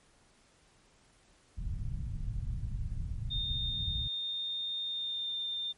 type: low-pass noise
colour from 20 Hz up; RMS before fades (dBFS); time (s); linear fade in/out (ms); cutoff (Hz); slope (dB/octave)
pink; -36; 1.57-4.08; 10; 140; 24
type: tone with pitch glide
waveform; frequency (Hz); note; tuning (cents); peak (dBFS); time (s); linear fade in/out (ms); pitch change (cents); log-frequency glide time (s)
sine; 3647 to 3609; A#7 to A7; -39 to +43; -33; 3.3-5.73; 20; -18; 4.87-5.34
effects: pink hiss -65 dBFS RMS until 5.77 s + MP3 48 kbps